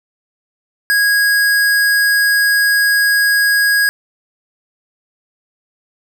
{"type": "tone", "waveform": "square", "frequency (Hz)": 1650, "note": "G#6", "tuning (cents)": -12, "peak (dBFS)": -11, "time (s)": [0.9, 3.89], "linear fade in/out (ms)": 0, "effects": []}